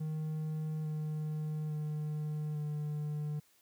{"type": "tone with pitch steps", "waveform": "triangle", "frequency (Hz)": [155.56, 153.68, 151.83, 150], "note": ["D#3", "D#3", "D#3", "D3"], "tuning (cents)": [0, -21, -42, 37], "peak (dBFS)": -32, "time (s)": [0, 3.4], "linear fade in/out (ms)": 10, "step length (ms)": 850, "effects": ["white hiss -68 dBFS RMS until 3.61 s"]}